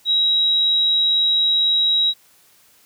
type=tone; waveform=sine; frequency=3846 Hz; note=B7; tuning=47 cents flat; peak=-14 dBFS; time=0.05-2.14 s; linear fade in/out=50 ms; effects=white hiss -54 dBFS RMS until 2.85 s + high-pass 60 Hz 12 dB/octave